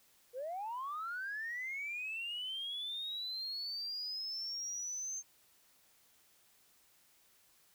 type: linear sweep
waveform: sine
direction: up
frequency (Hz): 470.9 to 6360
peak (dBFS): -37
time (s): 0.33-5.23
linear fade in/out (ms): 50
effects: tanh soft clip ceiling -34 dBFS + white hiss -68 dBFS RMS until 7.74 s